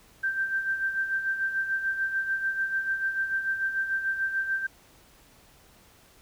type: tone with tremolo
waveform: sine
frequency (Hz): 1568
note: G6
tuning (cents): 0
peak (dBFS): -23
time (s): 0.23-4.67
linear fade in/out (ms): 10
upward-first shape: sine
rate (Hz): 6.8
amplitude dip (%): 60
effects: pink hiss -57 dBFS RMS until 6.21 s